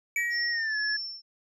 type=tone with exponential decay; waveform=square; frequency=2300 Hz; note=D7; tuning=37 cents flat; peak=-25 dBFS; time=0.16-0.51 s; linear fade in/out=2 ms; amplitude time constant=74 ms
type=tone with pitch glide; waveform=sine; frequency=1900 to 1702.5 Hz; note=A#6 to G#6; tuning=+33 to +42 cents; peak=-27 dBFS; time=0.17-0.97 s; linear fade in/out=10 ms; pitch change=-191 cents; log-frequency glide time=0.5-0.77 s
type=tone with tremolo; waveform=sine; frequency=5390 Hz; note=E8; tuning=38 cents sharp; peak=-29 dBFS; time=0.3-1.22 s; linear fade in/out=50 ms; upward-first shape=triangle; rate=2 Hz; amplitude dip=75%
effects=low-pass 11000 Hz 12 dB/octave